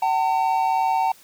triangle tone pair together, 761.4 / 904 Hz, F#5 / A5, +49 / +47 cents, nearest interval minor third, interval 298 cents, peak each -19 dBFS, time 0.02-1.12 s, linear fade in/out 5 ms, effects white hiss -51 dBFS RMS until 1.23 s

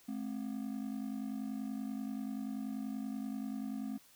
triangle ring-modulated tone, 239.2 Hz, A#3, 45 cents sharp, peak -32 dBFS, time 0.08-3.98 s, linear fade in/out 10 ms, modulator 25.2 Hz, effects white hiss -63 dBFS RMS until 4.15 s

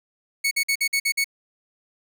sawtooth tone bursts, 2217 Hz, C#7, in tune, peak -16 dBFS, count 7, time 0.44-1.244 s, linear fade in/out 10 ms, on 72 ms, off 50 ms, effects none

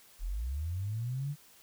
sine linear sweep, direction up, 35.62 to 149.9 Hz, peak -32 dBFS, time 0.19-1.36 s, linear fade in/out 50 ms, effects white hiss -59 dBFS RMS until 1.62 s

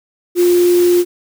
sine tone in noise, 352.8 Hz, F4, 18 cents sharp, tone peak -8 dBFS, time 0.35-1.05 s, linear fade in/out 50 ms, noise white, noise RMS -26 dBFS, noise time 0.35-1.05 s, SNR +15 dB, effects none

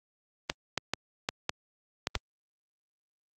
clicks, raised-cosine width 0.2 ms, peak -10 dBFS, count 7, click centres 0.499 / 0.777 / 0.936 / 1.289 / 1.494 / 2.071 / 2.153 s, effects high-pass 80 Hz 12 dB/octave + Opus 32 kbps

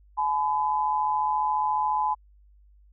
sine tone pair together, 851.7 / 1006 Hz, G#5 / B5, +43 / +32 cents, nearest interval minor third, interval 289 cents, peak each -25 dBFS, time 0.17-2.15 s, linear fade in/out 20 ms, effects added 50 Hz sine -53 dBFS peak until 2.92 s

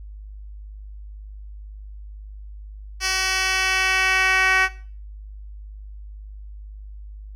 10% pulse tone with band-pass filter sweep, 377.4 Hz, F#4, 34 cents sharp, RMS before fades -20 dBFS, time 3-4.69 s, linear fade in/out 50 ms, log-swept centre 4400 to 2000 Hz, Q 1.5, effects noise-tail reverb RT60 0.4 s tail -17 dB re dry + added 51 Hz sine -35 dBFS peak until 7.35 s

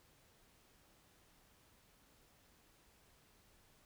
silence, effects pink hiss -69 dBFS RMS until 3.85 s

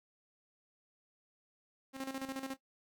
sawtooth tone with tremolo, 267.5 Hz, C4, 38 cents sharp, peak -33 dBFS, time 1.93-2.57 s, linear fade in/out 50 ms, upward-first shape square, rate 14 Hz, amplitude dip 65%, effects noise-tail reverb RT60 0.1 s tail -17 dB re dry

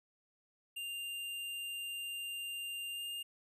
square tone with pitch glide, 2794 to 2813 Hz, F7 to F7, 0 to +12 cents, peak -40 dBFS, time 0.76-3.23 s, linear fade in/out 10 ms, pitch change +12 cents, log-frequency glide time 2.92-3.03 s, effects none

